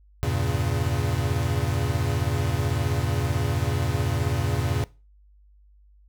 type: chord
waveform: square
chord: E diminished seventh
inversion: none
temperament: equal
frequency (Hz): 82.41 / 98 / 116.54 / 138.59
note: E2 / G2 / Bb2 / Db3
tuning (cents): 0 / 0 / 0 / 0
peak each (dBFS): -29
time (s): 0.23-4.84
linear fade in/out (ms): 0
effects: noise-tail reverb RT60 0.3 s tail -20 dB re dry + added 50 Hz sine -52 dBFS peak until 6.08 s